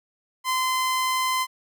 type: tone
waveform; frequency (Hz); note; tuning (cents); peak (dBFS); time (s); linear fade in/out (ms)
sawtooth; 1031; C6; -26; -18; 0.44-1.47; 50
effects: none